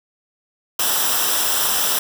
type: noise with comb filter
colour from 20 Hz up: white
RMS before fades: -19 dBFS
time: 0.79-1.99 s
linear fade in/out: 5 ms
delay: 0.45 ms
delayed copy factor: -0.65
effects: none